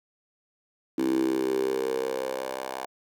10% pulse tone with high-pass filter sweep, 65.41 Hz, C2, in tune, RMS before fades -28 dBFS, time 0.98-2.86 s, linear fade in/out 5 ms, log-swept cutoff 300 to 680 Hz, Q 7, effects none

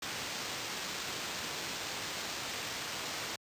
white noise with sample-and-hold, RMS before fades -39 dBFS, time 0.02-3.36 s, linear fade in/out 5 ms, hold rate 11025 Hz, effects high-pass 80 Hz 12 dB/octave + resampled to 32000 Hz

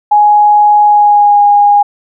sine tone with pitch glide, 834 to 819.7 Hz, G#5 to G#5, +7 to -23 cents, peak -3 dBFS, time 0.11-1.83 s, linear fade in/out 10 ms, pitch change -30 cents, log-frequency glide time 0.84-1.42 s, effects none

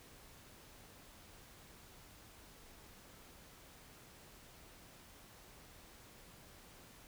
silence, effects pink hiss -59 dBFS RMS until 7.07 s

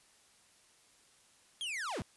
45% pulse linear sweep, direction down, 3322 to 34.58 Hz, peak -36 dBFS, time 1.61-2.02 s, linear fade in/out 0 ms, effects white hiss -65 dBFS RMS until 2.16 s + resampled to 24000 Hz

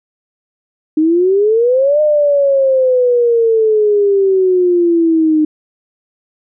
sine exponential two-way sweep, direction up then down, 304.8 to 610 to 304.8 Hz, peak -8 dBFS, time 0.97-5.45 s, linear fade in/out 5 ms, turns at 2.01 s, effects none

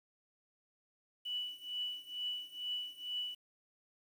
sine tone with tremolo, 2960 Hz, F#7, in tune, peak -34 dBFS, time 1.25-3.35 s, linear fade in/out 10 ms, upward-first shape triangle, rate 2.2 Hz, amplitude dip 95%, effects 10-bit

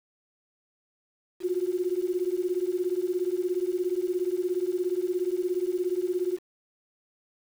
sine beating tone pair, 352.6 / 369.6 Hz, F4 / F#4, +17 / -2 cents, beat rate 17 Hz, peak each -28 dBFS, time 1.4-6.39 s, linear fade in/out 50 ms, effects 8-bit

